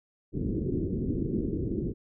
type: low-pass noise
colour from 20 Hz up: white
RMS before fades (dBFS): -30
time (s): 0.32-1.94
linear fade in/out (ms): 50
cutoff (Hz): 390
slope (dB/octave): 48
effects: none